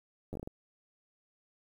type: slowing click train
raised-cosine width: 2 ms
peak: -27 dBFS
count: 7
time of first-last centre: 0.33-0.474 s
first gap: 10 ms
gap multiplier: 1.35
effects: 10-bit